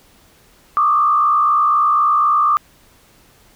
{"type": "tone with frequency modulation", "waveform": "sine", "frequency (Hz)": 1192, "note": "D6", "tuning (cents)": 25, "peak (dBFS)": -11, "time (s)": [0.77, 2.57], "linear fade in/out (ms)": 0, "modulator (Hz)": 64, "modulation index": 0.85, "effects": ["pink hiss -51 dBFS RMS until 3.55 s"]}